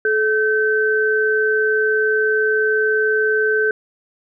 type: tone pair together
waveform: sine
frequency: 431.5 / 1539.7 Hz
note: A4 / G6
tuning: -34 / -32 cents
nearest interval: octave + minor seventh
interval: 2202 cents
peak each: -17 dBFS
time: 0.05-3.71 s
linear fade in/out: 2 ms
effects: none